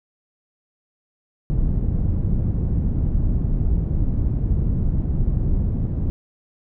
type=low-pass noise; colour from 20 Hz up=pink; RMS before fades=-20 dBFS; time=1.5-6.1 s; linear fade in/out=0 ms; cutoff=160 Hz; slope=12 dB/octave; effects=none